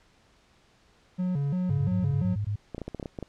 triangle tone with vibrato, 160.3 Hz, E3, 48 cents flat, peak -23 dBFS, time 1.18-2.36 s, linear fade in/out 20 ms, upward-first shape square, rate 2.9 Hz, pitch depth 220 cents each way
sine tone bursts, 103.3 Hz, G#2, 9 cents flat, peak -26 dBFS, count 8, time 1.69-2.558 s, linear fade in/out 5 ms, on 91 ms, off 20 ms
clicks, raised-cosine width 2 ms, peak -21 dBFS, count 10, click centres 2.747 / 2.781 / 2.817 / 2.88 / 2.947 / 2.998 / 3.028 / 3.058 / 3.188 / 3.227 s
effects pink hiss -62 dBFS RMS until 3.28 s + low-pass 6000 Hz 12 dB/octave

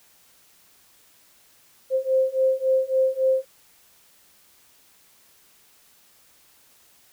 sine beating tone pair, 523 / 526.6 Hz, C5 / C5, -1 / +11 cents, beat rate 3.6 Hz, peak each -22 / -21 dBFS, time 1.9-3.45 s, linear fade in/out 50 ms, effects white hiss -57 dBFS RMS until 7.12 s

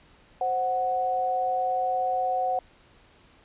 sine tone pair together, 523.3 / 740.1 Hz, C5 / F#5, 0 / 0 cents, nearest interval tritone, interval 600 cents, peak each -30 / -24 dBFS, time 0.41-2.59 s, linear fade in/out 2 ms, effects pink hiss -57 dBFS RMS until 3.44 s + resampled to 8000 Hz

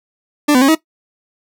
40% pulse tone with pitch steps, 294.8 / 252.5 / 272.8 / 318.1 Hz, D4 / B3 / C#4 / D#4, +7 / +39 / -28 / +38 cents, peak -7 dBFS, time 0.48-0.752 s, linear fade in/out 10 ms, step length 68 ms, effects noise-tail reverb RT60 0.1 s tail -17 dB re dry

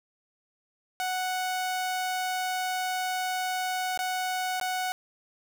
sawtooth tone with dropouts, 740 Hz, F#5, in tune, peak -24 dBFS, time 1-4.92 s, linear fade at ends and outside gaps 0 ms, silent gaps 3.975-3.991 / 4.599-4.612 s, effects none

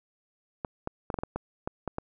clicks, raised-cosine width 1 ms, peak -17 dBFS, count 10, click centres 0.648 / 0.874 / 1.102 / 1.142 / 1.188 / 1.235 / 1.36 / 1.675 / 1.877 / 1.984 s, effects none

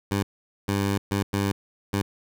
15% pulse tone bursts at uneven times, 99.5 Hz, G2, 26 cents sharp, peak -16 dBFS, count 5, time 0.11-0.23 / 0.68-0.98 / 1.11-1.23 / 1.33-1.52 / 1.93-2.02 s, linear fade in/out 5 ms, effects none

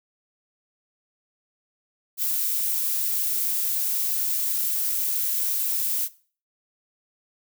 violet noise, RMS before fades -25 dBFS, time 2.17-6.09 s, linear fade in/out 50 ms, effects noise-tail reverb RT60 0.4 s tail -18 dB re dry

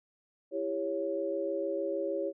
sine chord, C# diminished, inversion first, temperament just, 332.6 / 399.1 / 554.4 Hz, E4 / G4 / C#5, +16 / +31 / 0 cents, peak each -36 / -35 / -33 dBFS, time 0.51-2.33 s, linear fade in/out 50 ms, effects none

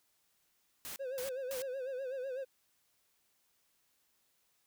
white noise bursts, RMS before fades -44 dBFS, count 3, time 0.85-1.62 s, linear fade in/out 0 ms, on 110 ms, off 220 ms
triangle tone with vibrato, 523.3 Hz, C5, in tune, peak -35 dBFS, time 0.99-2.45 s, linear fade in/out 20 ms, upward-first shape sine, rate 8 Hz, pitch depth 91 cents each way
effects white hiss -75 dBFS RMS until 4.66 s

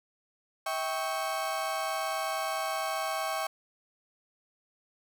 35% pulse chord, C# diminished, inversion first, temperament equal with one note detuned, 644.9 / 784 / 1108.7 Hz, E5 / G5 / C#6, -38 / 0 / 0 cents, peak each -33 dBFS, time 0.66-3.47 s, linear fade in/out 5 ms, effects none

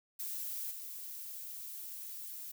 violet noise with level steps, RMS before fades -40 / -45 dBFS, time 0.19-2.52 s, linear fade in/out 10 ms, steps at 0.71 s, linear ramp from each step 5 ms, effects none

